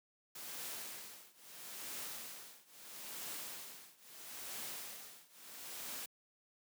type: noise with tremolo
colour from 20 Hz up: white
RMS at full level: -44 dBFS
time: 0.35-6.06 s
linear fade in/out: 5 ms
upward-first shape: triangle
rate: 0.76 Hz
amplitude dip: 95%
effects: high-pass 150 Hz 12 dB/octave